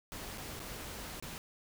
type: noise with dropouts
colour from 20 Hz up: pink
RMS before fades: -44 dBFS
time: 0.12-1.38 s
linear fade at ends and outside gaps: 0 ms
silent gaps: 0.376-0.38 / 0.594-0.601 / 1.2-1.225 s
effects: none